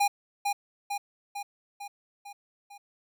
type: tone with echo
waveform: square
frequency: 812 Hz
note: G#5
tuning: 39 cents flat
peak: -22 dBFS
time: 0-0.08 s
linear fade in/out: 10 ms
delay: 450 ms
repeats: 6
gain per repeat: -4 dB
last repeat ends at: 2.78 s
effects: none